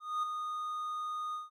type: tone with ADSR envelope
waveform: triangle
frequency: 1233 Hz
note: D#6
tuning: 16 cents flat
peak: -27 dBFS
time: 0-1.5 s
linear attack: 230 ms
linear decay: 7 ms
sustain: -6 dB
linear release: 160 ms
effects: Opus 48 kbps